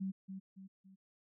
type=tone with echo; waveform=sine; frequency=191.5 Hz; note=G3; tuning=40 cents flat; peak=-35 dBFS; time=0-0.12 s; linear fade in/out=20 ms; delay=280 ms; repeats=3; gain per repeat=-7 dB; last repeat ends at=0.96 s; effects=none